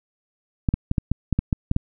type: clicks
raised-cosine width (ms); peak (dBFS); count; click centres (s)
5; -7; 10; 0.688 / 0.74 / 0.914 / 0.982 / 1.116 / 1.327 / 1.39 / 1.528 / 1.714 / 1.764
effects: none